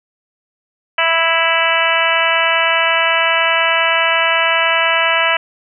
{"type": "harmonic tone", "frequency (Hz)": 329.6, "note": "E4", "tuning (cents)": 0, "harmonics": [2, 3, 4, 5, 6, 7, 8, 9], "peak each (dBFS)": [-20, -20, -20, -20, -20, -20, -20, -20], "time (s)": [0.98, 5.37], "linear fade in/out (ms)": 5, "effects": []}